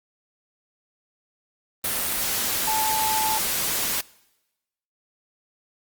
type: tone in noise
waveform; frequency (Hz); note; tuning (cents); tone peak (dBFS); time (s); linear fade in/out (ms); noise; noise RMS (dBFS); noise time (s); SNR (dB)
sine; 874; A5; -12; -23; 2.67-3.38; 5; white; -25; 1.84-4.01; -1
effects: noise-tail reverb RT60 1.0 s tail -23 dB re dry + Opus 32 kbps